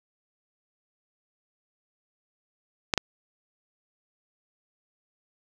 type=clicks; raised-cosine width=0.2 ms; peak=-4 dBFS; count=2; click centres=2.938 / 2.977 s; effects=none